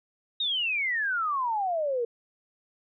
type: exponential sweep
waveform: sine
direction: down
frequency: 3783 to 457.3 Hz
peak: -25 dBFS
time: 0.4-2.05 s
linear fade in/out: 5 ms
effects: none